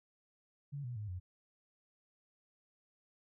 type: tone with pitch steps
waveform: sine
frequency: 142.1 / 122.28 / 105.23 / 90.56 Hz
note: C#3 / B2 / G#2 / F#2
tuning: +43 / -17 / +23 / -37 cents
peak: -39 dBFS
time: 0.72-1.2 s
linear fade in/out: 20 ms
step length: 120 ms
effects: none